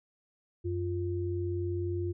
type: tone pair together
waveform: sine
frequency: 92.59 / 349.2 Hz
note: F#2 / F4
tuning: +2 / 0 cents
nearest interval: octave + major seventh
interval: 2298 cents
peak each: -32 / -33 dBFS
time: 0.64-2.13 s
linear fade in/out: 20 ms
effects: none